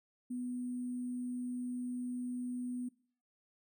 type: tone with sample-and-hold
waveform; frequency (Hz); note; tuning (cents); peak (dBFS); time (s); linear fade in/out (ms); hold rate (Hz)
sine; 247.5; B3; +4; -36; 0.3-2.89; 10; 8820
effects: noise-tail reverb RT60 0.5 s tail -22 dB re dry